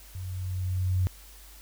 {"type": "tone with level ramp", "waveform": "sine", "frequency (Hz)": 92.2, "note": "F#2", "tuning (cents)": -6, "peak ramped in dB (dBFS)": [-34, -21], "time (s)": [0.15, 1.07], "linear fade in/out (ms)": 0, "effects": ["added 50 Hz sine -49 dBFS peak until 1.61 s", "white hiss -52 dBFS RMS until 1.61 s"]}